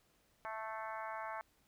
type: harmonic tone with a mistuned harmonic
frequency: 220 Hz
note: A3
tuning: in tune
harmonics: 3 / 4 / 5 / 6 / 7 / 8 / 9 / 10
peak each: -47 / -45 / -47 / -50 / -51 / -53 / -58 / -56 dBFS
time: 0.45-1.41 s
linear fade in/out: 0 ms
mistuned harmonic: 9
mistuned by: +38 cents
effects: pink hiss -73 dBFS RMS until 1.67 s